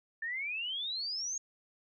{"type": "exponential sweep", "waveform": "sine", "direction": "up", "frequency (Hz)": [1760, 6645], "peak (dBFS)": -34, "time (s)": [0.22, 1.38], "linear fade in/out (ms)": 5, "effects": []}